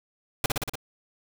pink noise with echo, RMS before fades -23 dBFS, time 0.44-0.46 s, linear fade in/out 2 ms, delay 59 ms, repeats 5, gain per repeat -2 dB, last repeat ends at 0.755 s, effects none

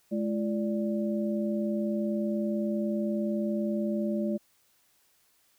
sine tone cluster, 212.1 / 341.5 / 584 Hz, G#3 / F4 / D5, +37 / -39 / -10 cents, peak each -28 / -34 / -34 dBFS, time 0.11-4.38 s, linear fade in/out 20 ms, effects white hiss -67 dBFS RMS until 5.58 s

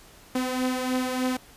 sawtooth beating tone pair, 254.2 / 257.5 Hz, C4 / C4, -50 / -28 cents, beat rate 3.3 Hz, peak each -22 / -27 dBFS, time 0.35-1.37 s, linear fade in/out 5 ms, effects pink hiss -51 dBFS RMS until 1.56 s + resampled to 32000 Hz

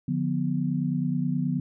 sine chord, B diminished, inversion first, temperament just, 148.16 / 177.8 / 246.9 Hz, D3 / F3 / B3, +16 / +31 / 0 cents, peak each -28 dBFS, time 0.08-1.6 s, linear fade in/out 5 ms, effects none

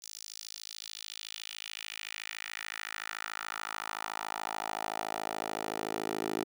10% pulse tone with high-pass filter sweep, 53.7 Hz, A1, 41 cents flat, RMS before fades -39 dBFS, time 0.02-6.44 s, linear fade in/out 5 ms, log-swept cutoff 5800 to 370 Hz, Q 2.1, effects none

